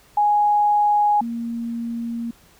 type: tone pair in turn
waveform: sine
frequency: 830.6 / 233.1 Hz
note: G#5 / A#3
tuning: 0 / 0 cents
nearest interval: octave + minor seventh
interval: 2200 cents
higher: first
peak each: -14 / -24 dBFS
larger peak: first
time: 0.17-1.21 / 1.21-2.31 s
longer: second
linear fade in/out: 5 ms
effects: pink hiss -53 dBFS RMS until 2.59 s